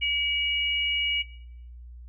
sine tone pair together, 2288 / 2890 Hz, D7 / F#7, -46 / -41 cents, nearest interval major third, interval 405 cents, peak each -26 / -26 dBFS, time 0.01-1.23 s, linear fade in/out 20 ms, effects noise-tail reverb RT60 0.7 s tail -18 dB re dry + added 60 Hz sine -41 dBFS peak until 2.08 s

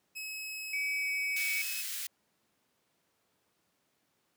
sawtooth tone, 2566 Hz, E7, 47 cents flat, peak -35 dBFS, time 0.15-1.83 s, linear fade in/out 20 ms
sine tone with pitch glide, 2270 to 2256 Hz, C#7 to C#7, +41 to +30 cents, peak -31 dBFS, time 0.73-1.62 s, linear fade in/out 5 ms, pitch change -11 cents, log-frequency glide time 0.99-1.06 s
white high-pass noise, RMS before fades -38 dBFS, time 1.36-2.07 s, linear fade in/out 5 ms, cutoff 1700 Hz, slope 24 dB/octave
effects pink hiss -75 dBFS RMS until 4.36 s + high-pass 150 Hz 12 dB/octave

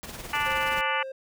pink noise with tremolo, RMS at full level -37 dBFS, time 0.03-0.81 s, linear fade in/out 0 ms, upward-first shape sine, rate 19 Hz, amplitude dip 55%
harmonic tone, 293.2 Hz, D4, 3 cents flat, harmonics 3 / 4 / 5 / 6 / 7 / 8 / 9 / 10, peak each -30 / -31 / -32 / -33 / -33 / -34 / -35 / -35 dBFS, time 0.33-1.03 s, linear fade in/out 5 ms
triangle tone, 531 Hz, C5, 25 cents sharp, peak -32 dBFS, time 0.46-1.12 s, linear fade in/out 5 ms
effects none

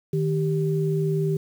sine tone pair together, 155.56 / 392 Hz, D#3 / G4, 0 / 0 cents, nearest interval octave + major third, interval 1600 cents, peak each -22 / -25 dBFS, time 0.13-1.37 s, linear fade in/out 5 ms, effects 8-bit

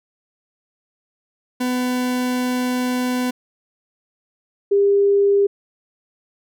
40% pulse / sine tone pair in turn, 250.2 / 401 Hz, B3 / G4, +23 / +39 cents, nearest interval minor sixth, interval 816 cents, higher second, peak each -18 / -12 dBFS, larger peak second, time 1.6-3.31 / 4.71-5.47 s, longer first, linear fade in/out 10 ms, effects none

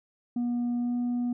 sine tone with pitch glide, 241.1 to 243.2 Hz, B3 to B3, -41 to -26 cents, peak -23 dBFS, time 0.36-1.33 s, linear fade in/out 5 ms, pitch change +15 cents, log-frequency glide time 0.78-0.95 s, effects tanh soft clip ceiling -25 dBFS

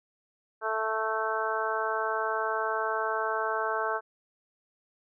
harmonic tone, 220 Hz, A3, in tune, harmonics 2 / 3 / 4 / 5 / 6 / 7, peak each -34 / -34 / -34 / -34 / -34 / -34 dBFS, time 0.61-4.01 s, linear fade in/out 50 ms, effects none

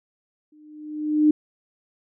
sine tone with exponential growth, 303 Hz, D#4, 46 cents flat, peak -11 dBFS, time 0.52-1.31 s, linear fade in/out 5 ms, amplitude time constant 170 ms, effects none

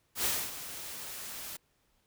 white noise with ADSR envelope, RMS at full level -29 dBFS, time 0.15-1.57 s, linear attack 93 ms, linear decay 260 ms, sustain -13 dB, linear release 8 ms, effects pink hiss -73 dBFS RMS until 2.06 s

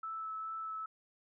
sine tone with vibrato, 1310 Hz, E6, 11 cents flat, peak -38 dBFS, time 0.03-0.86 s, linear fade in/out 5 ms, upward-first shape sine, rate 2.4 Hz, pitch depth 10 cents each way, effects none

